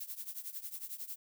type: noise with tremolo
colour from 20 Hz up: violet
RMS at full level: -40 dBFS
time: 0-1.16 s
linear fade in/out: 5 ms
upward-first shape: triangle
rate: 11 Hz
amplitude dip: 90%
effects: none